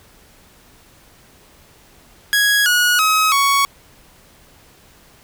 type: tone with pitch steps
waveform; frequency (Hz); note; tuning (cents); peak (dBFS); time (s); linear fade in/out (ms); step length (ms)
sawtooth; 1661.2 / 1454.5 / 1273.6 / 1115.1; G#6 / F#6 / D#6 / C#6; 0 / -30 / +40 / +10; -9; 2.33-3.65; 0; 330
effects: pink hiss -49 dBFS RMS until 5.23 s